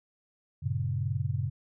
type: chord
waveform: sine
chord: G diminished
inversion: none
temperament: equal with one note detuned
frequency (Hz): 96.09 / 116.54 / 138.59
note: G2 / Bb2 / Db3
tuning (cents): -34 / 0 / 0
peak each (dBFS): -32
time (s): 0.62-1.5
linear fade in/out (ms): 20
effects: none